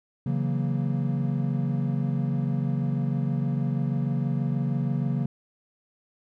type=chord; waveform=triangle; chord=F# dominant seventh; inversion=second; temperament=equal; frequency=138.59 / 164.81 / 185 / 233.1 Hz; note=C#3 / E3 / F#3 / A#3; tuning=0 / 0 / 0 / 0 cents; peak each=-24 / -29 / -30 / -29 dBFS; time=0.26-5.26 s; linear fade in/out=5 ms; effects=none